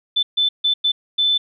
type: tone bursts at uneven times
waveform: sine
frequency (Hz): 3520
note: A7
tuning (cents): 0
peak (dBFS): -14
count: 5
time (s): 0.16-0.23 / 0.37-0.49 / 0.64-0.74 / 0.84-0.92 / 1.18-1.38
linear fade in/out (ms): 10
effects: none